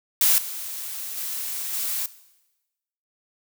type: noise with level steps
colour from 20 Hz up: blue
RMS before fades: -18 / -33 / -30 / -27 dBFS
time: 0.21-2.06 s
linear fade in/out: 2 ms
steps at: 0.38 / 1.17 / 1.73 s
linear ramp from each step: 2 ms
effects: noise-tail reverb RT60 1.0 s tail -17 dB re dry